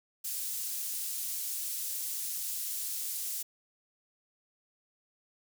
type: high-pass noise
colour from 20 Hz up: pink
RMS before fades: -36 dBFS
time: 0.24-3.43 s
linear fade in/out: 10 ms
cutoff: 8100 Hz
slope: 12 dB/octave
effects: none